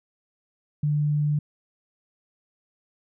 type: tone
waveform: sine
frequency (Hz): 148.3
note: D3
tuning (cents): +17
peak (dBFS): -20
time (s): 0.83-1.39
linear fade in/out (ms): 5
effects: none